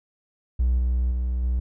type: tone with level steps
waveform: triangle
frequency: 61.74 Hz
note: B1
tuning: in tune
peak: -15 / -17 / -20 / -18 dBFS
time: 0.59-1.6 s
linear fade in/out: 10 ms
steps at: 0.78 / 1.11 / 1.43 s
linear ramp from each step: 5 ms
effects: tanh soft clip ceiling -13 dBFS